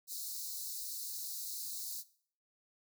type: high-pass noise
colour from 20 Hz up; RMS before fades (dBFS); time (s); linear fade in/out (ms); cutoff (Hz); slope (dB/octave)
white; -42; 0.07-2.04; 50; 3900; 96
effects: noise-tail reverb RT60 0.5 s tail -17 dB re dry